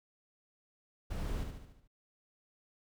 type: noise with echo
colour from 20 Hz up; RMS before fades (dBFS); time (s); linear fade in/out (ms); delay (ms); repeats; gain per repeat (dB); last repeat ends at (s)
brown; -37; 1.1-1.44; 10; 73; 6; -5; 1.878
effects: none